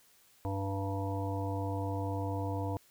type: harmonic tone with a mistuned harmonic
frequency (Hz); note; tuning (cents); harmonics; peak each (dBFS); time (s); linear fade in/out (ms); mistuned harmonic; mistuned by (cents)
98; G2; 0; 1 / 3 / 5 / 7 / 9 / 10; -34 / -39 / -41 / -42 / -44 / -44; 0.45-2.77; 0; 10; -32
effects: white hiss -64 dBFS RMS until 2.9 s